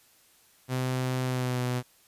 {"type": "tone with pitch glide", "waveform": "sawtooth", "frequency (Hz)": [128.4, 124.74], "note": ["C3", "B2"], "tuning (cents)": [-32, 18], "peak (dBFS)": -23, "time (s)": [0.68, 1.83], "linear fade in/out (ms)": 50, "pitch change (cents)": -50, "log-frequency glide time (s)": [1.24, 1.61], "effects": ["white hiss -61 dBFS RMS until 2.07 s", "resampled to 32000 Hz"]}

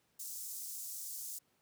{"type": "high-pass noise", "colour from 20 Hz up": "pink", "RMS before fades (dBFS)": -44, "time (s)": [0.19, 1.39], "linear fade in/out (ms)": 10, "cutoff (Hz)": 6400, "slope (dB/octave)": 24, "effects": ["pink hiss -75 dBFS RMS until 1.61 s", "high-pass 100 Hz 12 dB/octave"]}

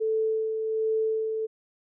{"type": "tone with tremolo", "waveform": "sine", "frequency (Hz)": 440.2, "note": "A4", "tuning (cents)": 1, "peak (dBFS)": -22, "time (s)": [0, 1.47], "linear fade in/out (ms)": 20, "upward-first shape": "sine", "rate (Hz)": 1.3, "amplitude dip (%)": 40, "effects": []}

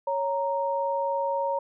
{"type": "tone pair together", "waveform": "sine", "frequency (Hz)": [554.4, 931], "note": ["C#5", "A#5"], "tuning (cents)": [0, -2], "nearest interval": "major sixth", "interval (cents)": 898, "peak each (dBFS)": -27, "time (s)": [0.07, 1.59], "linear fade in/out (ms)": 5, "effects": []}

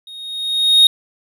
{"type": "tone with level ramp", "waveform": "triangle", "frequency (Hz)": 3729, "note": "A#7", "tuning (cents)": 0, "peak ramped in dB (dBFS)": [-32, -3], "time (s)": [0.07, 0.87], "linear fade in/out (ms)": 2, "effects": []}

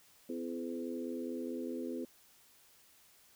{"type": "harmonic tone with a mistuned harmonic", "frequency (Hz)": 84.7, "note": "E2", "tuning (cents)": 48, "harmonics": [3, 4, 5, 6], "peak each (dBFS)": [-40, -42, -44, -46], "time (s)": [0.29, 2.05], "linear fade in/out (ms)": 5, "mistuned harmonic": 4, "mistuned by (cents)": -26, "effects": ["white hiss -64 dBFS RMS until 3.35 s"]}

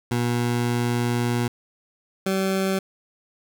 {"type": "tone pair in turn", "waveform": "20% pulse", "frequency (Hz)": [120, 191.65], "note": ["B2", "G3"], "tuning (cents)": [-49, -39], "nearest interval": "minor sixth", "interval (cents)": 810, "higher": "second", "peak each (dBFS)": -16, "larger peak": "neither", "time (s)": [[0.11, 1.48], [2.26, 2.79]], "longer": "first", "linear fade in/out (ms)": 5, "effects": []}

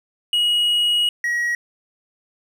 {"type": "tone pair in turn", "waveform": "triangle", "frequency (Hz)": [2900, 1906.2], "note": ["F#7", "A#6"], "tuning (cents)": [-35, 38], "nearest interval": "perfect fifth", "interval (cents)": 727, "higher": "first", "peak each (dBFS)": [-14, -17], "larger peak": "first", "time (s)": [[0.33, 1.09], [1.24, 1.55]], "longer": "first", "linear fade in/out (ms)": 2, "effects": []}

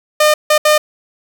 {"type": "tone bursts at uneven times", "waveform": "sawtooth", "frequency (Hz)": 607, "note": "D#5", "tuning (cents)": -43, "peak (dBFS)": -4, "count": 3, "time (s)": [[0.2, 0.34], [0.5, 0.58], [0.65, 0.78]], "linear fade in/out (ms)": 5, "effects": []}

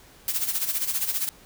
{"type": "noise with tremolo", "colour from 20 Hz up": "blue", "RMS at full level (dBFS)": -24, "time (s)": [0.28, 1.29], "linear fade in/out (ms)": 0, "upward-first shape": "sine", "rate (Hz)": 15, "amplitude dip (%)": 70, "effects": ["pink hiss -52 dBFS RMS until 1.45 s"]}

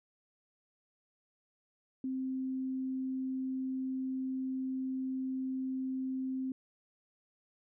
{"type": "tone", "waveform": "sine", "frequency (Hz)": 261.6, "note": "C4", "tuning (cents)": 0, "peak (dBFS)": -33, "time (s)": [2.04, 6.52], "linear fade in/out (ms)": 2, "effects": []}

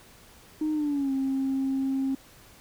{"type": "tone with pitch glide", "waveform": "sine", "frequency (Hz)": [308.2, 268.3], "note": ["D#4", "C4"], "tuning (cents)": [-16, 44], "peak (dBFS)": -23, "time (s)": [0.61, 2.15], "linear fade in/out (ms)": 5, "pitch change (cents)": -240, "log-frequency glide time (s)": [0.73, 1.12], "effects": ["tanh soft clip ceiling -21 dBFS", "pink hiss -53 dBFS RMS until 2.6 s"]}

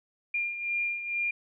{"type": "beating tone pair", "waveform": "sine", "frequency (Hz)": [2400, 2402.2], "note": ["D7", "D7"], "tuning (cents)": [37, 39], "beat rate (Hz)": 2.2, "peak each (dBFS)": [-36, -29], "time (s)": [0.34, 1.31], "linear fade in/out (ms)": 5, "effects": []}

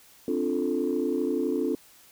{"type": "chord", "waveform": "sine", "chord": "D minor seventh", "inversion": "third", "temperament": "equal", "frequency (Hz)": [261.6, 293.7, 349.2, 440], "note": ["C4", "D4", "F4", "A4"], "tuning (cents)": [0, 0, 0, 0], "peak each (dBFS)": -29, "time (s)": [0.28, 1.75], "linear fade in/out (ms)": 2, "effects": ["tanh soft clip ceiling -16 dBFS", "white hiss -55 dBFS RMS until 2.11 s"]}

